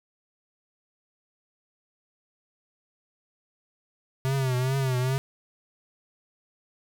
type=tone with vibrato; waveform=square; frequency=130.81 Hz; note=C3; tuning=in tune; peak=-24 dBFS; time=4.25-5.18 s; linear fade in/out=0 ms; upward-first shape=triangle; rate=2.4 Hz; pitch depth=93 cents each way; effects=none